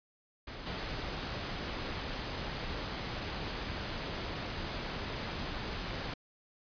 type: noise with level steps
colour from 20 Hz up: pink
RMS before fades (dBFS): -44 / -38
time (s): 0.47-6.14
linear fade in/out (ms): 5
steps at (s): 0.66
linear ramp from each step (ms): 2
effects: resampled to 11025 Hz